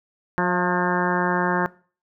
harmonic tone with a mistuned harmonic, 179 Hz, F3, 43 cents sharp, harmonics 1 / 2 / 3 / 4 / 5 / 6 / 7 / 8 / 9 / 10, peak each -24 / -26 / -30 / -31 / -26 / -28 / -33 / -30 / -28 / -32 dBFS, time 0.38-1.66 s, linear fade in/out 0 ms, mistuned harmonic 4, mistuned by -38 cents, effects noise-tail reverb RT60 0.4 s tail -21 dB re dry

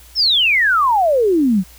sine exponential sweep, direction down, 5540 to 174.61 Hz, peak -11 dBFS, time 0.15-1.64 s, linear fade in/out 50 ms, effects added 60 Hz sine -43 dBFS peak until 1.78 s + white hiss -45 dBFS RMS until 1.78 s

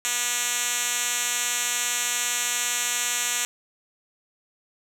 5% pulse tone with band-pass filter, 242.5 Hz, B3, 31 cents flat, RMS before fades -26 dBFS, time 0.05-3.45 s, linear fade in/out 0 ms, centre 7200 Hz, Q 1.2, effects none

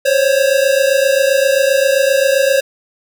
square tone pair together, 530 / 557.6 Hz, C5 / C#5, +22 / +10 cents, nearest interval minor second, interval 88 cents, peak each -14 dBFS, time 0.05-2.61 s, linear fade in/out 10 ms, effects none

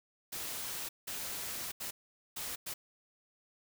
white noise bursts at uneven times, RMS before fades -40 dBFS, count 5, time 0.32-0.89 / 1.07-1.72 / 1.8-1.91 / 2.36-2.56 / 2.66-2.74 s, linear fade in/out 10 ms, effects none

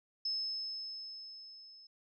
sine tone with level ramp, 5210 Hz, E8, 21 cents flat, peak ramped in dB -32 to -54 dBFS, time 0.25-1.87 s, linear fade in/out 5 ms, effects none

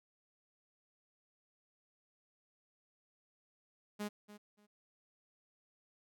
sawtooth tone with echo, 207.7 Hz, G#3, in tune, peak -34 dBFS, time 3.99-4.09 s, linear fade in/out 20 ms, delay 290 ms, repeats 2, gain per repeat -14 dB, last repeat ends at 4.67 s, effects none

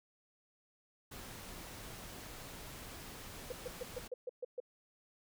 pink noise, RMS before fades -49 dBFS, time 1.11-4.08 s, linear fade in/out 10 ms
sine tone bursts, 498.6 Hz, B4, 16 cents sharp, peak -37 dBFS, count 8, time 3.5-4.602 s, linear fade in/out 5 ms, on 24 ms, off 130 ms
effects none

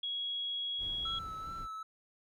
sine tone, 3322 Hz, G#7, in tune, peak -34 dBFS, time 0.03-1.19 s, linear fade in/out 5 ms
brown noise, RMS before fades -48 dBFS, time 0.78-1.68 s, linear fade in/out 50 ms
triangle tone with vibrato, 1318.5 Hz, E6, in tune, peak -38 dBFS, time 1.05-1.83 s, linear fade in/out 5 ms, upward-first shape sine, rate 2.5 Hz, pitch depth 25 cents each way
effects none

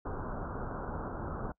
pink low-pass noise, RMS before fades -38 dBFS, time 0.05-1.52 s, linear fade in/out 5 ms, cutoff 1500 Hz, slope 96 dB/octave, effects noise-tail reverb RT60 0.1 s tail -23 dB re dry

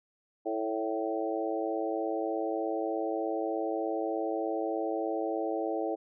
harmonic tone with a mistuned harmonic, 110 Hz, A2, in tune, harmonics 3 / 4 / 5 / 6 / 7, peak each -34 / -35 / -36 / -37 / -37 dBFS, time 0.45-5.96 s, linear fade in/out 20 ms, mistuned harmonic 5, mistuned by +21 cents, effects none

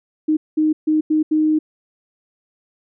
sine tone bursts at uneven times, 309.6 Hz, D#4, 9 cents flat, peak -13 dBFS, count 5, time 0.28-0.37 / 0.57-0.73 / 0.87-1.01 / 1.1-1.23 / 1.31-1.59 s, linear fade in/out 10 ms, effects none

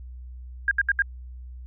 sine tone bursts, 1616 Hz, G#6, 48 cents flat, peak -17 dBFS, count 4, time 0.68-1.021 s, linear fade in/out 2 ms, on 32 ms, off 71 ms, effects added 62 Hz sine -37 dBFS peak until 1.66 s

